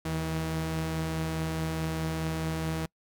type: tone pair together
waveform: sawtooth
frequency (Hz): 77.83 / 160.4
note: D#2 / E3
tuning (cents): +1 / -47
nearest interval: octave + minor second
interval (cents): 1252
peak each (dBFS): -33 / -26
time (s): 0.05-2.86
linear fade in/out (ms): 5
effects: noise-tail reverb RT60 0.1 s tail -26 dB re dry